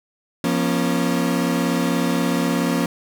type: tone cluster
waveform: 35% pulse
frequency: 174 / 238.2 / 274.9 Hz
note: F3 / A#3 / C#4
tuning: -6 / +38 / -14 cents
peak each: -21 dBFS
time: 0.44-2.86 s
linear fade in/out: 2 ms
effects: none